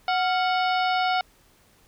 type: harmonic tone with a mistuned harmonic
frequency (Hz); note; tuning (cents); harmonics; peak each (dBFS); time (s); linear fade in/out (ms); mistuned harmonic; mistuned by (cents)
738; F#5; -5; 1 / 2 / 3 / 4 / 5 / 6 / 7; -22 / -28 / -32 / -34 / -36 / -38 / -39; 0.08-1.21; 2; 2; -100
effects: pink hiss -59 dBFS RMS until 1.87 s